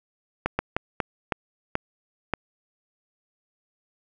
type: slowing click train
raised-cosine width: 0.5 ms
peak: -8 dBFS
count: 7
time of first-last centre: 0.46-2.337 s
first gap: 130 ms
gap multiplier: 1.35
effects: none